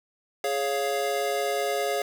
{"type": "chord", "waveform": "square", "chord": "Db major", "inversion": "second", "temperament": "equal with one note detuned", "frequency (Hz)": [417.2, 554.4, 698.5], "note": ["Ab4", "Db5", "F5"], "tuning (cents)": [8, 0, 0], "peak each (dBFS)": -30, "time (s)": [0.44, 2.02], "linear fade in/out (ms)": 2, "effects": []}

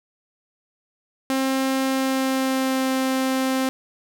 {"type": "tone with pitch glide", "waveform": "sawtooth", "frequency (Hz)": [265.8, 262.7], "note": ["C4", "C4"], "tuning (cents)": [27, 7], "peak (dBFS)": -16, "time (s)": [1.3, 3.69], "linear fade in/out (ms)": 0, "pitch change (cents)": -20, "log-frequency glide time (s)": [1.86, 2.88], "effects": []}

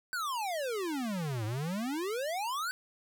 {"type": "exponential two-way sweep", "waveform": "square", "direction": "down then up", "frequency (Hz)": [1546, 103.83, 1546], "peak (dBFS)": -33, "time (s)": [0.13, 2.71], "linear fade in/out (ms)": 0, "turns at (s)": 1.45, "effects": []}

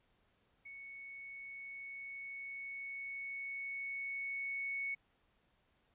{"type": "tone with level ramp", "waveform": "sine", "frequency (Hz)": 2217, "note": "C#7", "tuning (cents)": 0, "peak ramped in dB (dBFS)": [-48, -36], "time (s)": [0.65, 4.95], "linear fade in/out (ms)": 10, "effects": ["pink hiss -75 dBFS RMS until 5.94 s", "resampled to 8000 Hz"]}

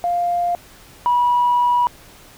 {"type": "tone pair in turn", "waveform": "sine", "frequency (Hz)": [700, 972.2], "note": ["F5", "B5"], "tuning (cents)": [4, -28], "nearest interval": "tritone", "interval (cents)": 568, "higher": "second", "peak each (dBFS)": [-16, -12], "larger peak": "second", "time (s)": [[0.04, 0.55], [1.06, 1.87]], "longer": "second", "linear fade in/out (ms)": 0, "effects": ["tanh soft clip ceiling -9 dBFS", "pink hiss -45 dBFS RMS until 2.37 s"]}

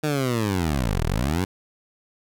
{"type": "linear two-way sweep", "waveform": "15% pulse", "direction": "down then up", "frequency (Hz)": [155.56, 36.03, 97.8], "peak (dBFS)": -15, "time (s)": [0.03, 1.45], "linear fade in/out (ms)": 10, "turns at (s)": 1.04, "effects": []}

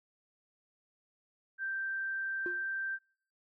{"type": "tone", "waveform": "sine", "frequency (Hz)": 1568, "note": "G6", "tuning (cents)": 0, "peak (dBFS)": -33, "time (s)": [1.58, 2.99], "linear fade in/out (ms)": 50}
{"type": "tone with exponential decay", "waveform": "triangle", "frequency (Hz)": 354.9, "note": "F4", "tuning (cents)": 28, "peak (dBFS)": -32, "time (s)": [2.46, 2.67], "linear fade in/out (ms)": 1, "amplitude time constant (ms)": 44}
{"effects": ["noise-tail reverb RT60 0.5 s tail -26 dB re dry"]}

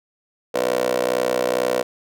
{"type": "tone with high-pass filter", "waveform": "15% pulse", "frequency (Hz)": 62.2, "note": "B1", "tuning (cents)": 13, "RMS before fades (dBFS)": -21, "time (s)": [0.54, 1.83], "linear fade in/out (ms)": 10, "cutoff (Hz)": 470, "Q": 6.4, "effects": []}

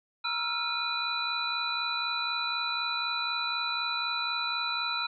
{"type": "tone cluster", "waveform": "sine", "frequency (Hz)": [946, 1323, 1387, 2458, 3978], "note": ["A#5", "E6", "F6", "D#7", "B7"], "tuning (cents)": [25, 6, -12, -22, 12], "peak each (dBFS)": [-38, -36, -35, -36, -32], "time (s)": [0.24, 5.07], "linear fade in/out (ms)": 10, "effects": []}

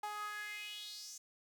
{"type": "tone with high-pass filter sweep", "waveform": "sawtooth", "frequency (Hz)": 418.3, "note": "G#4", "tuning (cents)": 12, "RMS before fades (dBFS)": -45, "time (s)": [0.03, 1.18], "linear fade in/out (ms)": 5, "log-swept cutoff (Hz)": [870, 6600], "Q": 5, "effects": []}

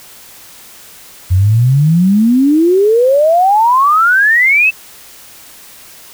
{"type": "exponential sweep", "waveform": "sine", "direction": "up", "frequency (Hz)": [87.5, 2675], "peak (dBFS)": -6, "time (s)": [1.3, 4.71], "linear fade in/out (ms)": 20, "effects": ["white hiss -37 dBFS RMS until 6.13 s"]}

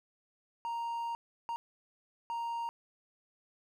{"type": "tone bursts at uneven times", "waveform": "triangle", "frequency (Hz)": 932, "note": "A#5", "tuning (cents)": -1, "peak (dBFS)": -32, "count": 3, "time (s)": [[0.65, 1.15], [1.49, 1.56], [2.3, 2.69]], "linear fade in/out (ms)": 0, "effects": []}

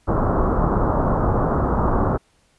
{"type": "low-pass noise", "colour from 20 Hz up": "pink", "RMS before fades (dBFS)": -19, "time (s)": [0.07, 2.18], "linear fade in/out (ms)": 20, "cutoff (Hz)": 1300, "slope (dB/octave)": 48, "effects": ["pink hiss -61 dBFS RMS until 2.58 s", "resampled to 24000 Hz"]}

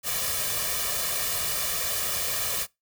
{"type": "noise with comb filter", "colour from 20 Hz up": "white", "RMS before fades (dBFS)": -28, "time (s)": [0.03, 2.67], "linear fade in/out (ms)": 50, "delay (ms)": 1.7, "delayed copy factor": 0.8, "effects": ["noise-tail reverb RT60 0.2 s tail -23 dB re dry"]}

